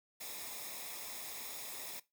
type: noise with comb filter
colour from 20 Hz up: white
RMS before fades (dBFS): -45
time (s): 0.2-2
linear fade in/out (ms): 10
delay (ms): 0.67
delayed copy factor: -0.6
effects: noise-tail reverb RT60 0.2 s tail -18 dB re dry